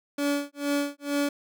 30% pulse tone with tremolo, 286.1 Hz, D4, 45 cents flat, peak -20 dBFS, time 0.18-1.29 s, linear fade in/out 5 ms, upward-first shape sine, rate 2.2 Hz, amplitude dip 100%, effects none

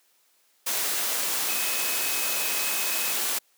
sine tone in noise, 2549 Hz, D#7, 41 cents sharp, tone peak -34 dBFS, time 1.48-3.13 s, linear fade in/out 10 ms, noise white, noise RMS -27 dBFS, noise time 0.66-3.39 s, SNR -10 dB, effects white hiss -65 dBFS RMS until 3.57 s + high-pass 300 Hz 12 dB/octave

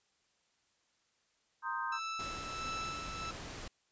sine chord, C minor seventh, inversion third, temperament equal, 932.3 / 1046.5 / 1244.5 / 1568 Hz, Bb5 / C6 / Eb6 / G6, 0 / 0 / 0 / 0 cents, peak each -40 dBFS, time 1.62-2 s, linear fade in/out 50 ms
sawtooth tone with tremolo, 1318.5 Hz, E6, in tune, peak -33 dBFS, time 1.92-3.31 s, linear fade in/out 5 ms, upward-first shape sine, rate 1.5 Hz, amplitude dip 50%
pink noise, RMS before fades -45 dBFS, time 2.19-3.68 s, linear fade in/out 5 ms
effects white hiss -75 dBFS RMS until 3.91 s + resampled to 16000 Hz

